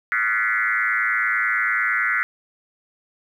sine tone with frequency modulation, 1720 Hz, A6, 40 cents flat, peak -18 dBFS, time 0.12-2.23 s, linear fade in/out 0 ms, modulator 109 Hz, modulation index 3.6, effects 9-bit

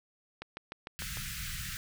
click train, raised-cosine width 0.3 ms, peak -24 dBFS, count 6, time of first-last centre 0.42-1.172 s, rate 6.65 Hz
pink band-stop noise, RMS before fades -39 dBFS, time 0.99-1.77 s, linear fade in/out 0 ms, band 180 to 1400 Hz, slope 48 dB/octave
effects none

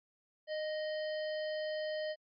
harmonic tone with a mistuned harmonic, 616 Hz, D#5, 17 cents flat, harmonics 1 / 3 / 5 / 7 / 8, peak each -35 / -45 / -49 / -52 / -53 dBFS, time 0.47-2.16 s, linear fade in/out 50 ms, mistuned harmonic 3, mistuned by +21 cents, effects MP3 48 kbps

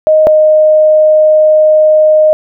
sine tone pair in turn, 622.3 / 618 Hz, D#5 / D#5, 0 / -12 cents, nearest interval unison, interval 12 cents, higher first, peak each -3 dBFS, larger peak neither, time 0.07-0.27 / 0.27-2.33 s, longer second, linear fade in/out 0 ms, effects none

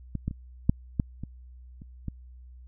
clicks, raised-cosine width 5 ms, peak -18 / -16 / -25 / -7 / -11 / -22 / -30 / -20 dBFS, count 8, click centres 0.153 / 0.28 / 0.311 / 0.695 / 0.998 / 1.236 / 1.819 / 2.083 s, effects added 62 Hz sine -45 dBFS peak until 2.67 s

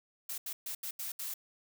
blue noise bursts at uneven times, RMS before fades -39 dBFS, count 6, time 0.29-0.38 / 0.46-0.53 / 0.66-0.75 / 0.83-0.91 / 0.99-1.12 / 1.19-1.34 s, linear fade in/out 5 ms, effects none

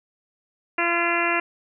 harmonic tone, 342.3 Hz, F4, 35 cents flat, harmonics 1 / 2 / 3 / 4 / 5 / 6 / 7 / 8, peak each -28 / -28 / -28 / -28 / -28 / -28 / -28 / -28 dBFS, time 0.78-1.4 s, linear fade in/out 5 ms, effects none

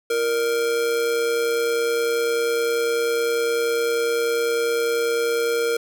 square tone with amplitude modulation, 466.7 Hz, A#4, 2 cents sharp, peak -18 dBFS, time 0.1-5.77 s, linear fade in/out 5 ms, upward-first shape sine, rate 130 Hz, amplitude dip 45%, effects none

